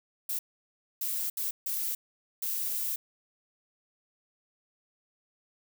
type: noise bursts at uneven times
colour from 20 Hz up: violet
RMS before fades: -32 dBFS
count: 5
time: 0.29-0.39 / 1.01-1.3 / 1.37-1.51 / 1.66-1.95 / 2.42-2.96 s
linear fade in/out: 5 ms
effects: none